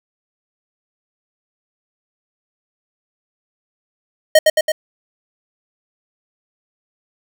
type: tone with echo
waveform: square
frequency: 622.3 Hz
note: D#5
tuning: in tune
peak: -6 dBFS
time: 4.35-4.39 s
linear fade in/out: 5 ms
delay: 110 ms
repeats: 3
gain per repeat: -3 dB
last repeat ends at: 4.72 s
effects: none